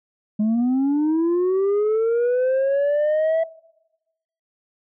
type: linear sweep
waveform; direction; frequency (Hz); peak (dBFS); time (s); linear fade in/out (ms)
sine; up; 207.7 to 659; -14; 0.39-3.44; 10
effects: noise-tail reverb RT60 1.0 s tail -24 dB re dry + tanh soft clip ceiling -16 dBFS